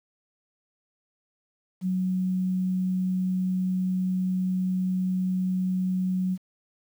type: tone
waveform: sine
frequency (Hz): 185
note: F#3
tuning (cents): 0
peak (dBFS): -23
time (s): 1.81-6.38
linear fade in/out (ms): 50
effects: 9-bit